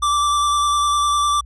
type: tone with vibrato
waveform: square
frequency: 1169 Hz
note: D6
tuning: 8 cents flat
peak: -16 dBFS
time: 0.02-1.41 s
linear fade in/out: 10 ms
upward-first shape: square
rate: 9.9 Hz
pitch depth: 12 cents each way
effects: added 60 Hz sine -35 dBFS peak until 1.45 s + resampled to 24000 Hz